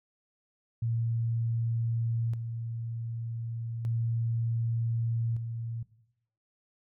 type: tone with tremolo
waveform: sine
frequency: 115.4 Hz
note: A#2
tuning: 17 cents flat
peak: -27 dBFS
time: 0.82-5.83 s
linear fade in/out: 5 ms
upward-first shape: square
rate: 0.33 Hz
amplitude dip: 50%
effects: noise-tail reverb RT60 0.8 s tail -17 dB re dry